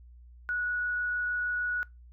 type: tone with frequency modulation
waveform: sine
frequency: 1465 Hz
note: F#6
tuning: 18 cents flat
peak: -28 dBFS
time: 0.49-1.83 s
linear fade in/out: 0 ms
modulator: 26.5 Hz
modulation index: 0.28
effects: noise-tail reverb RT60 0.2 s tail -22 dB re dry + added 60 Hz sine -49 dBFS peak until 2.12 s